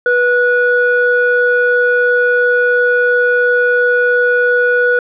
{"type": "tone pair together", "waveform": "sine", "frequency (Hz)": [489.3, 1465], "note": ["B4", "F#6"], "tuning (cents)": [-16, -18], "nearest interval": "octave + perfect fifth", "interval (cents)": 1898, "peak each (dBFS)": -11, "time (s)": [0.06, 4.99], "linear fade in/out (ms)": 2, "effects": ["tanh soft clip ceiling -2 dBFS"]}